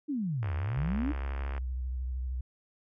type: exponential two-way sweep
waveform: sine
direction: down then up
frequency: 313.4 to 77.3 to 313.4 Hz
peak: -29 dBFS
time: 0.08-1.13 s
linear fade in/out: 20 ms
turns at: 0.55 s
type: click train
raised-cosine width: 0.5 ms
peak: -26 dBFS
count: 81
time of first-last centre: 0.43-1.579 s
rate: 69.6 Hz
type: tone with vibrato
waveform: sine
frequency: 63.4 Hz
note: B1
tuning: 46 cents sharp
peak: -31 dBFS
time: 0.77-2.41 s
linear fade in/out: 5 ms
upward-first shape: square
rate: 13 Hz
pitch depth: 45 cents each way
effects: none